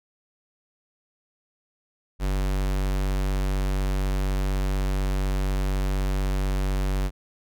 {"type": "tone", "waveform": "square", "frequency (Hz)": 47.93, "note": "G1", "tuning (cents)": -38, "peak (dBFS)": -23, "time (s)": [2.19, 7.11], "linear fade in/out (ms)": 50, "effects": []}